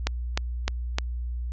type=click train; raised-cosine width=0.2 ms; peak=-7 dBFS; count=4; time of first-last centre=0.07-0.985 s; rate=3.28 Hz; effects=added 60 Hz sine -28 dBFS peak until 1.52 s + resampled to 16000 Hz